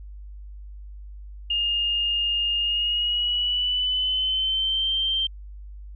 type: tone with pitch glide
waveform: sine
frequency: 2831 to 3141 Hz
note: F7 to G7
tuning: +23 to +3 cents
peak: -21 dBFS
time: 1.5-5.27 s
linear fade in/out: 5 ms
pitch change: +180 cents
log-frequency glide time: 2.59-4.91 s
effects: added 50 Hz sine -37 dBFS peak until 5.95 s